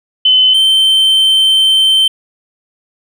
sine / triangle tone pair in turn, 3041 / 3105 Hz, F#7 / G7, +47 / -17 cents, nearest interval unison, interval 36 cents, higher second, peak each -5 dBFS, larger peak neither, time 0.25-0.54 / 0.54-2.08 s, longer second, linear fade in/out 5 ms, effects none

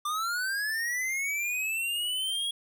square linear sweep, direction up, 1176 to 3322 Hz, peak -29 dBFS, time 0.05-2.51 s, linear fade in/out 5 ms, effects none

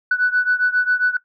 sine beating tone pair, 1484 / 1491.4 Hz, F#6 / F#6, +5 / +13 cents, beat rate 7.4 Hz, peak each -16 / -18 dBFS, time 0.11-1.17 s, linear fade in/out 5 ms, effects noise-tail reverb RT60 0.1 s tail -18 dB re dry + tanh soft clip ceiling -8 dBFS

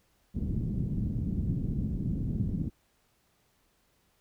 white low-pass noise, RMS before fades -31 dBFS, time 0.34-2.7 s, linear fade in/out 20 ms, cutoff 220 Hz, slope 24 dB/octave, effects pink hiss -70 dBFS RMS until 4.2 s

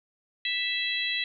harmonic tone, 659.3 Hz, E5, in tune, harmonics 3 / 4 / 5 / 6, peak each -32 / -32 / -32 / -32 dBFS, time 0.45-1.24 s, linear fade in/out 2 ms, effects none

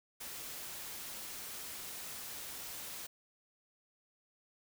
white noise, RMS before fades -45 dBFS, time 0.2-3.07 s, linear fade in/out 10 ms, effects none

